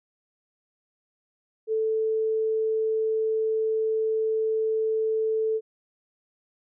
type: tone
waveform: sine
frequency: 440 Hz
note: A4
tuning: in tune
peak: -22 dBFS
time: 1.67-5.61 s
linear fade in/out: 50 ms
effects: none